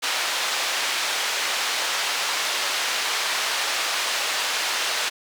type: band-pass noise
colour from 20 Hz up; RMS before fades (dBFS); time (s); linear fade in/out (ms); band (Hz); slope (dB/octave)
white; -25; 0.02-5.1; 20; 640 to 4500; 12
effects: none